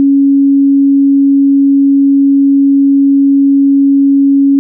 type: tone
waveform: sine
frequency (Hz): 277.2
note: C#4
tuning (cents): 0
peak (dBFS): -4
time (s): 0-4.59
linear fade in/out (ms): 0
effects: none